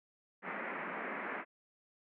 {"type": "band-pass noise", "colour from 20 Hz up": "white", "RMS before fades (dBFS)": -41, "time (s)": [0.42, 1.45], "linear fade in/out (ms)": 50, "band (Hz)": [180, 2200], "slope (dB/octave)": 48, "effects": []}